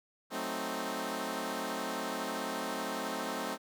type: chord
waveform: 10% pulse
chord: F# diminished seventh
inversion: none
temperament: equal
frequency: 185 / 220 / 261.6 / 311.1 Hz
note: F#3 / A3 / C4 / Eb4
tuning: 0 / 0 / 0 / 0 cents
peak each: -35 / -31 / -30 / -33 dBFS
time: 0.3-3.58 s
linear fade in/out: 50 ms
effects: none